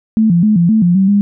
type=tone with pitch steps; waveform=sine; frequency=220 / 171.5 / 213.5 / 171.1 / 219.6 / 175 / 192.2 / 202.8 Hz; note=A3 / F3 / G#3 / F3 / A3 / F3 / G3 / G#3; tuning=0 / -31 / +48 / -35 / -3 / +4 / -34 / -41 cents; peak=-7 dBFS; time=0.17-1.21 s; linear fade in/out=0 ms; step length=130 ms; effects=none